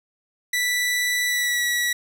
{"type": "tone with pitch glide", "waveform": "sawtooth", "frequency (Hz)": [1971, 1937.1], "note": ["B6", "B6"], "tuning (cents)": [-4, -34], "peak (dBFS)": -17, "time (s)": [0.53, 1.93], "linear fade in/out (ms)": 5, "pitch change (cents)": -30, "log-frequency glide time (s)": [1.26, 1.63], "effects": []}